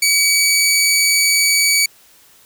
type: tone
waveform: 15% pulse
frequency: 2272 Hz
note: C#7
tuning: 42 cents sharp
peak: -5 dBFS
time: 0.02-1.86 s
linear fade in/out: 5 ms
effects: white hiss -49 dBFS RMS until 2.45 s